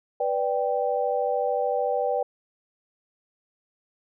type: chord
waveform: sine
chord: G major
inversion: first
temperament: equal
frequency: 493.9 / 587.3 / 784 Hz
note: B4 / D5 / G5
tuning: 0 / 0 / 0 cents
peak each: -26 / -27 / -27 dBFS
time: 0.2-2.23 s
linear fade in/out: 5 ms
effects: none